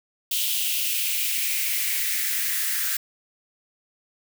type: noise with high-pass filter sweep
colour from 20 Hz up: blue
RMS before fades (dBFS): -25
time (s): 0.31-2.97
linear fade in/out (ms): 5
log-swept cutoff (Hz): 3100 to 1600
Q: 4
effects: none